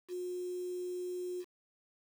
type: tone with quantisation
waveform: sine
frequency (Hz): 360.2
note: F#4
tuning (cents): -46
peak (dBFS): -36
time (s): 0.08-1.45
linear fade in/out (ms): 50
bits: 9
effects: none